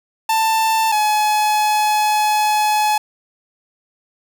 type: tone pair in turn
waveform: 45% pulse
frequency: 888 / 848.5 Hz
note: A5 / G#5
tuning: +16 / +37 cents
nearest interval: minor second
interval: 79 cents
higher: first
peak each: -14 dBFS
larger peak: neither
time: 0.29-0.92 / 0.92-2.98 s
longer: second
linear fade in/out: 5 ms
effects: none